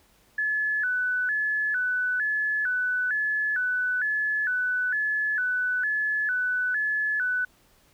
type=tone with vibrato; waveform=sine; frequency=1601 Hz; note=G6; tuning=36 cents sharp; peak=-23 dBFS; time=0.38-7.45 s; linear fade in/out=5 ms; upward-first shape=square; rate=1.1 Hz; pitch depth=120 cents each way; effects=pink hiss -61 dBFS RMS until 7.93 s